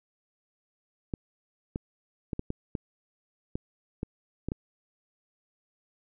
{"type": "clicks", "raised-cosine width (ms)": 3, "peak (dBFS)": -18, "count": 10, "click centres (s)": [1.138, 1.759, 2.332, 2.394, 2.504, 2.752, 3.555, 4.031, 4.486, 4.519], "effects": []}